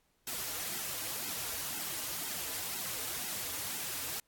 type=noise with flanger; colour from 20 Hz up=white; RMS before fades=-38 dBFS; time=0.27-4.2 s; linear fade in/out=2 ms; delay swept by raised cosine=1.7 to 5.5 ms; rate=2 Hz; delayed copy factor=-0.95; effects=pink hiss -74 dBFS RMS until 4.27 s + AAC 64 kbps